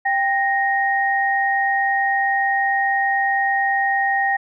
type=tone pair together; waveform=sine; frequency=788.6 / 1864.7 Hz; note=G5 / A#6; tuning=+10 / 0 cents; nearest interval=octave + minor third; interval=1490 cents; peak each=-19 dBFS; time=0.05-4.37 s; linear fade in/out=10 ms; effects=none